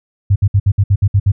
sine tone bursts, 99.5 Hz, G2, 26 cents sharp, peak -7 dBFS, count 9, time 0.3-1.319 s, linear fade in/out 10 ms, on 59 ms, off 61 ms, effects none

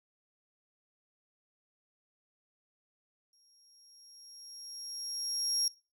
35% pulse tone with exponential growth, 5588 Hz, F8, in tune, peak -24 dBFS, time 3.33-5.68 s, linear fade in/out 2 ms, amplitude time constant 510 ms, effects noise-tail reverb RT60 0.3 s tail -21 dB re dry

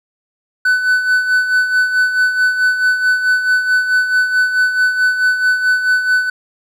triangle tone with tremolo, 1500 Hz, F#6, 23 cents sharp, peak -7 dBFS, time 0.65-6.3 s, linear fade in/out 5 ms, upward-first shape sine, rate 4.6 Hz, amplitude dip 60%, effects none

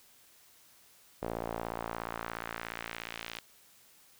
sawtooth tone with band-pass filter sweep, 57 Hz, A#1, 38 cents flat, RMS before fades -40 dBFS, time 1.22-3.39 s, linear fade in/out 0 ms, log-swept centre 570 to 3200 Hz, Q 1.3, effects white hiss -61 dBFS RMS until 4.19 s

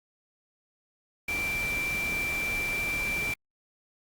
sine tone in noise, 2349 Hz, D7, in tune, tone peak -28 dBFS, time 1.28-3.34 s, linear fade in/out 5 ms, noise pink, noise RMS -37 dBFS, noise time 1.28-3.34 s, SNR +6 dB, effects Opus 48 kbps

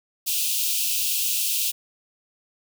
white high-pass noise, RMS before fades -24 dBFS, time 0.26-1.72 s, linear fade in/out 20 ms, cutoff 2500 Hz, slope 96 dB/octave, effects none

